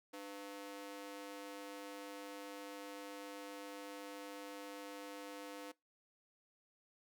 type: ring-modulated tone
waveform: sawtooth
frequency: 400.7 Hz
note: G4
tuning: 38 cents sharp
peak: -40 dBFS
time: 0.13-5.72 s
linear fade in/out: 10 ms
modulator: 102 Hz
effects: noise-tail reverb RT60 0.2 s tail -22 dB re dry